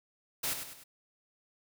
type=noise with echo; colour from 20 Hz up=white; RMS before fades=-33 dBFS; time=0.43-0.54 s; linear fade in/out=10 ms; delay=100 ms; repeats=3; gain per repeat=-7 dB; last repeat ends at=0.84 s; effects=none